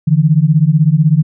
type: beating tone pair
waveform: sine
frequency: 146.83 / 162.83 Hz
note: D3 / E3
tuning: 0 / -21 cents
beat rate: 16 Hz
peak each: -10 dBFS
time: 0.07-1.23 s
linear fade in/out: 10 ms
effects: none